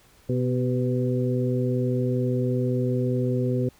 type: harmonic tone with a mistuned harmonic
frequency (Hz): 125.1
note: B2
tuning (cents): +23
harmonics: 1 / 2 / 3 / 4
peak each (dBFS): -24 / -27 / -29 / -30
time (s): 0.29-3.69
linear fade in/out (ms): 5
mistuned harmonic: 3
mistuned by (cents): +34
effects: pink hiss -57 dBFS RMS until 3.79 s